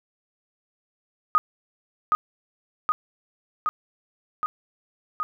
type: tone with echo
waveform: sine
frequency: 1244.5 Hz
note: D#6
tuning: in tune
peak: -14 dBFS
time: 1.35-1.38 s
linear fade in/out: 0 ms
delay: 770 ms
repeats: 5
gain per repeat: -2 dB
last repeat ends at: 5.23 s
effects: none